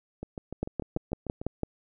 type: two click trains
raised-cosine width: 2 ms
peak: -15 / -23 dBFS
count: 7 / 9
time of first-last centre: 0.63-1.633 / 0.23-1.415 s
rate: 5.98 / 6.75 Hz
effects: none